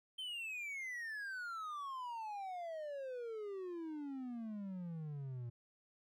triangle exponential sweep, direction down, 3136 to 116.54 Hz, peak -40 dBFS, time 0.18-5.5 s, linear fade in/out 10 ms, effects none

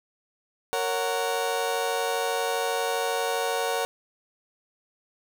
30% pulse chord, F# major, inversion first, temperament just, 462.5 / 555 / 740 Hz, A#4 / C#5 / F#5, -14 / +2 / 0 cents, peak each -26 / -28 / -27 dBFS, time 0.73-3.85 s, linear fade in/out 0 ms, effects none

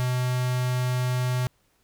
square tone with notch filter, 125.8 Hz, B2, 32 cents sharp, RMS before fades -25 dBFS, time 0-1.47 s, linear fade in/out 0 ms, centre 340 Hz, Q 1.9, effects pink hiss -67 dBFS RMS until 1.83 s

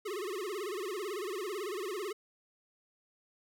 square tone with vibrato, 392 Hz, G4, in tune, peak -36 dBFS, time 0.05-2.13 s, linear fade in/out 10 ms, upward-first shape sine, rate 18 Hz, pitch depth 180 cents each way, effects none

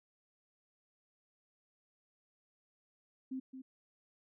sine tone with echo, 261.6 Hz, C4, in tune, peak -37 dBFS, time 3.31-3.4 s, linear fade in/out 10 ms, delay 220 ms, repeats 1, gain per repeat -8 dB, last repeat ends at 3.62 s, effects none

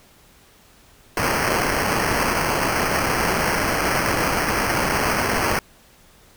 white noise with sample-and-hold, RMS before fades -21 dBFS, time 1.17-5.59 s, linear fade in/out 2 ms, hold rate 3675 Hz, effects pink hiss -52 dBFS RMS until 6.36 s

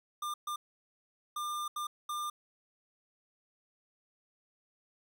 square tone bursts at uneven times, 1199 Hz, D6, 36 cents sharp, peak -35 dBFS, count 5, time 0.22-0.34 / 0.47-0.56 / 1.36-1.68 / 1.76-1.87 / 2.09-2.3 s, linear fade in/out 5 ms, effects none

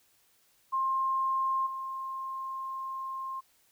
sine tone with level steps, 1061 Hz, C6, 24 cents sharp, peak -26 / -34 dBFS, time 0.72-3.41 s, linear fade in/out 20 ms, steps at 1.66 s, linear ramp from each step 10 ms, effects white hiss -67 dBFS RMS until 3.71 s

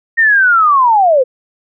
sine linear sweep, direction down, 1864.7 to 486.1 Hz, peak -6 dBFS, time 0.17-1.24 s, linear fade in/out 20 ms, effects none

